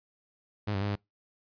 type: tone with pitch steps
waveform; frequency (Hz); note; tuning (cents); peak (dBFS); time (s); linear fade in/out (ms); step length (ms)
sawtooth; 104.2 / 97.5 / 102.2 / 101.6; G#2 / G2 / G#2 / G#2; +6 / -9 / -27 / -38; -25; 0.67-0.958; 10; 72
effects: noise-tail reverb RT60 0.2 s tail -26 dB re dry + resampled to 11025 Hz